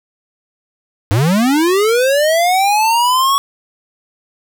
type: linear sweep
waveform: square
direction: up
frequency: 92.5 to 1125 Hz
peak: -11 dBFS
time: 1.11-3.38 s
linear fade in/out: 0 ms
effects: none